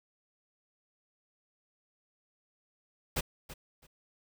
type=noise with echo; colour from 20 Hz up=pink; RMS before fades=-31 dBFS; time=3.16-3.21 s; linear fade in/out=10 ms; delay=330 ms; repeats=2; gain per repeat=-14 dB; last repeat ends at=3.87 s; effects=none